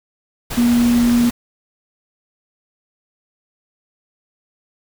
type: tone in noise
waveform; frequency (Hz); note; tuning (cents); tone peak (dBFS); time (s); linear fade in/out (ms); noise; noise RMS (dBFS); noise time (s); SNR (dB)
sine; 239; A#3; +43; -11; 0.57-1.3; 10; pink; -26; 0.5-1.31; +12
effects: none